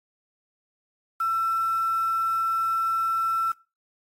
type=tone with quantisation; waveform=sine; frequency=1340 Hz; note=E6; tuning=28 cents sharp; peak=-22 dBFS; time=1.2-3.52 s; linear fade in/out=5 ms; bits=7; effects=noise-tail reverb RT60 0.3 s tail -22 dB re dry + AAC 48 kbps